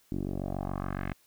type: tone with low-pass filter sweep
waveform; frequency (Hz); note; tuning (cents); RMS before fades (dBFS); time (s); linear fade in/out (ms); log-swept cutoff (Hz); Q
10% pulse; 47.14; F#1; +33; -34; 0.12-1.13; 0; 310 to 2200; 2.3
effects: white hiss -65 dBFS RMS until 1.26 s